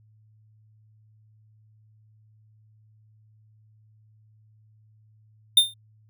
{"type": "tone with exponential decay", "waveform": "square", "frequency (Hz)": 3621, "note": "A7", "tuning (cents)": 49, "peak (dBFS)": -10, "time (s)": [5.57, 5.74], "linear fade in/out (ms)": 5, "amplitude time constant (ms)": 36, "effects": ["added 108 Hz sine -55 dBFS peak until 6.09 s"]}